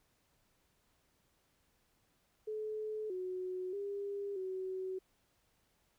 sine tone with pitch steps, 430.4 / 368.3 / 401.9 / 375.6 Hz, A4 / F#4 / G4 / F#4, -38 / -8 / +43 / +26 cents, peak -37 dBFS, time 2.47-4.99 s, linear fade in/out 10 ms, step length 630 ms, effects pink hiss -75 dBFS RMS until 5.98 s

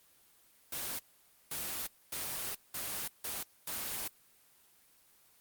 white noise bursts at uneven times, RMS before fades -38 dBFS, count 6, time 0.72-0.99 / 1.51-1.87 / 2.12-2.55 / 2.74-3.08 / 3.24-3.43 / 3.67-4.08 s, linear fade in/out 5 ms, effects white hiss -65 dBFS RMS until 5.4 s + Opus 24 kbps

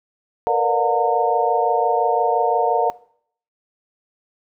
sine tone cluster, 458.9 / 484.7 / 590 / 718 / 914 Hz, A#4 / B4 / D5 / F5 / A#5, -27 / -32 / +8 / +48 / -34 cents, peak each -22 / -25 / -25 / -20 / -21 dBFS, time 0.47-2.9 s, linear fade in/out 0 ms, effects noise-tail reverb RT60 0.6 s tail -21 dB re dry

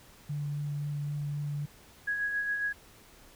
sine tone with vibrato, 145.7 Hz, D3, 13 cents flat, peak -31 dBFS, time 0.29-1.66 s, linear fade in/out 10 ms, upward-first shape triangle, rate 3.8 Hz, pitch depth 12 cents each way
sine tone with tremolo, 1661.2 Hz, G#6, in tune, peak -27 dBFS, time 2.07-2.73 s, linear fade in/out 10 ms, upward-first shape sine, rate 7.3 Hz, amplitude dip 40%
effects pink hiss -56 dBFS RMS until 3.35 s

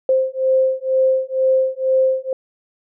sine beating tone pair, 523 / 525.1 Hz, C5 / C5, -1 / +6 cents, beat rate 2.1 Hz, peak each -17 dBFS, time 0.09-2.33 s, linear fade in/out 2 ms, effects none

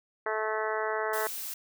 harmonic tone, 217.2 Hz, A3, 22 cents flat, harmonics 2 / 3 / 4 / 5 / 6 / 7 / 8 / 9, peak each -33 / -35 / -36 / -37 / -38 / -38 / -39 / -40 dBFS, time 0.26-1.27 s, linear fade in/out 2 ms
blue noise, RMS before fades -37 dBFS, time 1.13-1.54 s, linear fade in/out 5 ms
effects none

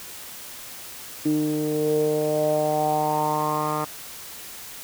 10% pulse tone with low-pass filter sweep, 152.1 Hz, D#3, 39 cents flat, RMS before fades -23 dBFS, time 1.25-3.85 s, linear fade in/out 10 ms, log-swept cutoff 310 to 1300 Hz, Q 5.5, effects white hiss -39 dBFS RMS until 4.83 s

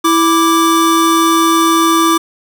square tone pair together, 329.6 / 1174.6 Hz, E4 / D6, 0 / 0 cents, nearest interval octave + minor seventh, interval 2200 cents, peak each -12 dBFS, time 0.04-2.18 s, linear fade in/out 10 ms, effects none

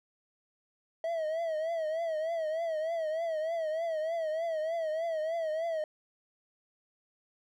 triangle tone with vibrato, 645 Hz, E5, 38 cents flat, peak -28 dBFS, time 1.04-5.84 s, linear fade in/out 2 ms, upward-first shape triangle, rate 3.3 Hz, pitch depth 100 cents each way, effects none

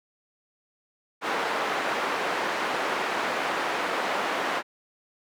white band-pass noise, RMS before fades -28 dBFS, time 1.21-4.63 s, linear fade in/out 50 ms, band 350 to 1500 Hz, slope 12 dB/octave, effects none

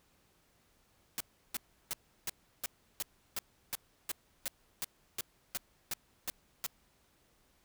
white noise bursts, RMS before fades -36 dBFS, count 16, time 1.18-6.664 s, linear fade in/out 0 ms, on 24 ms, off 340 ms, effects pink hiss -70 dBFS RMS until 7.64 s

